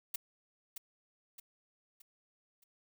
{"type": "noise with echo", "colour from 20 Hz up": "blue", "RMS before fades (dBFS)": -36, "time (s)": [0.14, 0.16], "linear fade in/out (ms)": 5, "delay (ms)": 620, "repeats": 4, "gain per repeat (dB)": -7, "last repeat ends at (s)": 2.64, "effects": []}